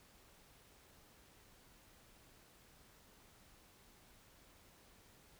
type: silence
effects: pink hiss -65 dBFS RMS until 5.39 s